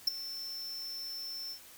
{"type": "tone with ADSR envelope", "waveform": "square", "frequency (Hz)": 5360, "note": "E8", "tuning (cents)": 28, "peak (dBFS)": -22, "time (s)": [0.07, 1.6], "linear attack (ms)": 7, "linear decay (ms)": 13, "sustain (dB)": -17, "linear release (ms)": 92, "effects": ["white hiss -54 dBFS RMS until 1.77 s"]}